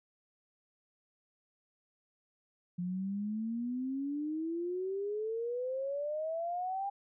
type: exponential sweep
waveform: sine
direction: up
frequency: 174.61 to 805 Hz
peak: -33 dBFS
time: 2.78-6.9 s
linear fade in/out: 10 ms
effects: none